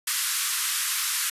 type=band-pass noise; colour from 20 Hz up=white; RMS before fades=-27 dBFS; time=0.07-1.3 s; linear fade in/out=5 ms; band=1100 to 13000 Hz; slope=48 dB/octave; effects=resampled to 32000 Hz